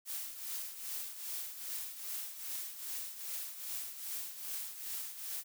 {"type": "noise with tremolo", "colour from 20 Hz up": "blue", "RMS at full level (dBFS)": -39, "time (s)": [0.05, 5.44], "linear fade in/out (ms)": 50, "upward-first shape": "triangle", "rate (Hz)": 2.5, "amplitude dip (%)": 70, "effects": []}